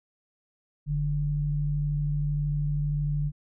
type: tone pair together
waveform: sine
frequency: 44.49 / 146.4 Hz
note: F1 / D3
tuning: +33 / -5 cents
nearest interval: octave + major sixth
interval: 2062 cents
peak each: -31 / -25 dBFS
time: 0.86-3.32 s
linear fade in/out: 50 ms
effects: none